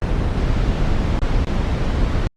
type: noise with dropouts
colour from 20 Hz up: brown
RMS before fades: -18 dBFS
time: 0.02-2.27 s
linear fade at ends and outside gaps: 0 ms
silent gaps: 1.19-1.218 / 1.447-1.471 s
effects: low-pass 5000 Hz 12 dB/octave + Opus 32 kbps